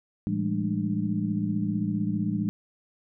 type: tone cluster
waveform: sine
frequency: 111.8 / 169 / 200.6 / 216 / 298.7 Hz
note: A2 / E3 / G3 / A3 / D4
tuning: +28 / +43 / +40 / -32 / +29 cents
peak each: -33 / -31 / -28 / -33 / -33 dBFS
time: 0.27-2.49 s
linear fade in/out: 0 ms
effects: none